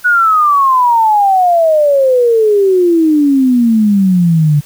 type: exponential sweep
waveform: sine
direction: down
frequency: 1480 to 143.4 Hz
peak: -6 dBFS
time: 0.04-4.61 s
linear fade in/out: 20 ms
effects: white hiss -40 dBFS RMS until 4.65 s